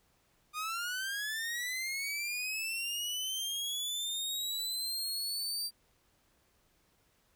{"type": "linear sweep", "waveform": "sawtooth", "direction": "up", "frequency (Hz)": [1213, 4699], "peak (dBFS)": -31, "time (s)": [0.53, 5.71], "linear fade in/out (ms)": 50, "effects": ["pink hiss -71 dBFS RMS until 7.35 s"]}